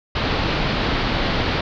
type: low-pass noise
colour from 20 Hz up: pink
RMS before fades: -21 dBFS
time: 0.15-1.61 s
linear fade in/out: 5 ms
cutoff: 4600 Hz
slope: 48 dB/octave
effects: none